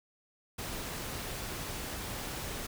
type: noise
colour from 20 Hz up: pink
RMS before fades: -39 dBFS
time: 0.58-2.67 s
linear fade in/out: 10 ms
effects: none